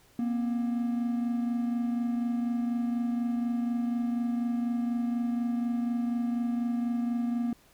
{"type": "tone pair together", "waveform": "triangle", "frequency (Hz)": [236.7, 260.8], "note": ["A#3", "C4"], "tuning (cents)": [27, -5], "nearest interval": "major second", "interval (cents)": 168, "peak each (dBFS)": [-25, -35], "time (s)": [0.19, 7.53], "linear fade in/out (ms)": 2, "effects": ["pink hiss -61 dBFS RMS until 7.73 s"]}